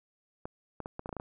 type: clicks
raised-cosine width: 1 ms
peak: -24 dBFS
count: 9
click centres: 0.455 / 0.803 / 0.859 / 0.994 / 1.059 / 1.092 / 1.128 / 1.167 / 1.199 s
effects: none